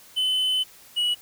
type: tone pair in turn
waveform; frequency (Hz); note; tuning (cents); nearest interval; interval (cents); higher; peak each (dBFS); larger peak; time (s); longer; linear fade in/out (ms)
triangle; 3031 / 2926; F#7 / F#7; +41 / -20; minor second; 61; first; -19; neither; 0.16-0.64 / 0.96-1.15; first; 20
effects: white hiss -50 dBFS RMS until 1.21 s